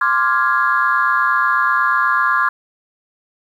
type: chord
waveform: sine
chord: D half-diminished seventh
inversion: third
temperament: equal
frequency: 1046.5 / 1174.7 / 1396.9 / 1661.2 Hz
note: C6 / D6 / F6 / Ab6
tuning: 0 / 0 / 0 / 0 cents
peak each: -18 dBFS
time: 0.01-2.49 s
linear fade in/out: 5 ms
effects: tanh soft clip ceiling -3 dBFS + 8-bit